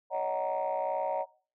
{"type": "chord", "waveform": "sine", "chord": "D# minor seventh", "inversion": "third", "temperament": "just", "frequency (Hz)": [560, 622.3, 746.7, 933.4], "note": ["C#5", "D#5", "F#5", "A#5"], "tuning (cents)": [18, 0, 16, 2], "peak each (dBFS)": -33, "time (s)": [0.1, 1.26], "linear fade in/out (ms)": 50, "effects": ["noise-tail reverb RT60 0.4 s tail -21 dB re dry", "tanh soft clip ceiling -22 dBFS"]}